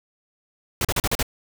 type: noise bursts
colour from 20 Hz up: pink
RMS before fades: -22 dBFS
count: 6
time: 0.81-1.228 s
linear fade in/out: 2 ms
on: 38 ms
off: 38 ms
effects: none